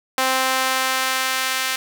sawtooth tone with high-pass filter sweep, 261.2 Hz, C4, 3 cents flat, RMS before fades -21 dBFS, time 0.18-1.76 s, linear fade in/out 2 ms, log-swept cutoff 770 to 1800 Hz, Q 0.86, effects none

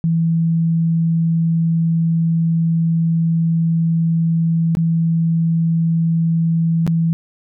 sine tone with dropouts, 164.9 Hz, E3, 1 cent sharp, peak -13 dBFS, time 0.04-7.13 s, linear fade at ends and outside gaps 0 ms, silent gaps 4.751-4.77 / 6.866-6.876 s, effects none

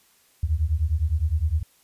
sine beating tone pair, 73.42 / 83.22 Hz, D2 / E2, 0 / +17 cents, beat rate 9.8 Hz, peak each -23 dBFS, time 0.43-1.63 s, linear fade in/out 5 ms, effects white hiss -60 dBFS RMS until 1.83 s + resampled to 32000 Hz

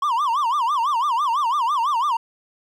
triangle tone with vibrato, 1046.5 Hz, C6, in tune, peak -16 dBFS, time 0.02-2.17 s, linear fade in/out 5 ms, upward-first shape sine, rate 6 Hz, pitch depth 250 cents each way, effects none

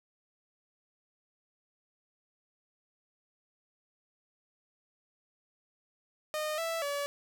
sawtooth tone with pitch steps, 613 / 660 / 571 Hz, D#5 / E5 / D5, -26 / +2 / -49 cents, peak -28 dBFS, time 6.34-7.06 s, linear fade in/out 0 ms, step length 240 ms, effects none

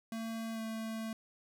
square tone with pitch glide, 225.6 to 222.6 Hz, A3 to A3, +44 to +20 cents, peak -38 dBFS, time 0.12-1.13 s, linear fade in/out 2 ms, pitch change -24 cents, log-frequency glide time 0.52-0.61 s, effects none

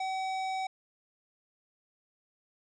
triangle tone with hard clipping, 760 Hz, F#5, 46 cents sharp, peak -33 dBFS, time 0-0.67 s, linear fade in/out 5 ms, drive 18 dB, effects resampled to 22050 Hz

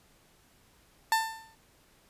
30% pulse tone with exponential decay, 892 Hz, A5, 23 cents sharp, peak -18 dBFS, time 1.12-1.55 s, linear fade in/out 1 ms, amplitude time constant 92 ms, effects pink hiss -63 dBFS RMS until 2.09 s + resampled to 32000 Hz

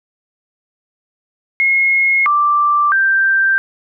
sine tone with pitch steps, 2160 / 1175 / 1571 Hz, C#7 / D6 / G6, -45 / +1 / +3 cents, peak -10 dBFS, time 1.6-3.58 s, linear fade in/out 0 ms, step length 660 ms, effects none

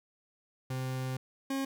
40% pulse tone pair in turn, 129.8 / 270.8 Hz, C3 / C#4, -13 / -40 cents, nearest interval octave + minor second, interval 1273 cents, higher second, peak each -32 / -30 dBFS, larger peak second, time 0.7-1.17 / 1.5-1.65 s, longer first, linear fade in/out 5 ms, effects none

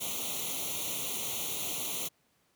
white noise with comb filter, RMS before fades -35 dBFS, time 0-2.09 s, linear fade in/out 20 ms, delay 0.3 ms, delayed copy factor +1, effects pink hiss -71 dBFS RMS until 2.55 s + high-pass 100 Hz 12 dB/octave

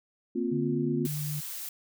sine chord, Bb suspended second, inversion none, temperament equal with one note detuned, 233.1 / 261.6 / 352.9 Hz, Bb3 / C4 / F4, 0 / 0 / +18 cents, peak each -31 dBFS, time 0.35-1.07 s, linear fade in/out 10 ms
sine tone with pitch glide, 146.83 to 149.4 Hz, D3 to D3, 0 to +30 cents, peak -31 dBFS, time 0.51-1.41 s, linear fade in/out 20 ms, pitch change +30 cents, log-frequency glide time 0.71-1.18 s
blue noise, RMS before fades -38 dBFS, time 1.05-1.69 s, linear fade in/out 2 ms
effects none

